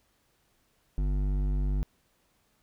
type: tone with hard clipping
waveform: triangle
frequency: 49 Hz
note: G1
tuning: in tune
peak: -27 dBFS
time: 0.98-1.83 s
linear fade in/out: 0 ms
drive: 15 dB
effects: pink hiss -70 dBFS RMS until 2.62 s